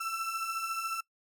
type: beating tone pair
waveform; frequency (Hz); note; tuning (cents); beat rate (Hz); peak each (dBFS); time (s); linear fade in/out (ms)
35% pulse; 1324 / 1338; E6 / E6; +7 / +25; 14; -37 / -32; 0-1.01; 10
effects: noise-tail reverb RT60 0.1 s tail -21 dB re dry